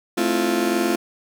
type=chord; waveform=35% pulse; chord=F major seventh; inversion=first; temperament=just; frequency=218.3 / 261.9 / 327.4 / 349.2 Hz; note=A3 / C4 / E4 / F4; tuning=-13 / +2 / -12 / 0 cents; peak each=-24 / -24 / -24 / -20 dBFS; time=0.17-0.96 s; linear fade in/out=10 ms; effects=none